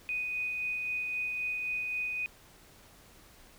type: tone with tremolo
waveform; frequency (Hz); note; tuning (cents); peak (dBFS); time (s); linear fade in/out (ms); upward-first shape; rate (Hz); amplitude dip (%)
sine; 2489; D#7; 0; -30; 0.09-2.26; 0; sine; 3.8; 25
effects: pink hiss -57 dBFS RMS until 3.58 s